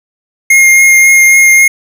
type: tone with vibrato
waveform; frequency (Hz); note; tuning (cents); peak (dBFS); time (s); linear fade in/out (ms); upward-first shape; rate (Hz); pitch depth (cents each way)
square; 2134; C7; +34; -3; 0.5-1.68; 5; triangle; 3.7; 14
effects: none